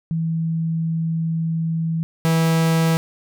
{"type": "tone pair in turn", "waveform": ["sine", "45% pulse"], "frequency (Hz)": [163.2, 163.2], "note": ["E3", "E3"], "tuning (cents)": [-17, -17], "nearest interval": "unison", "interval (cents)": 0, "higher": "neither", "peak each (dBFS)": [-19, -15], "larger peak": "second", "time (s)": [[0.11, 2.03], [2.25, 2.97]], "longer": "first", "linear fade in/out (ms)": 0, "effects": []}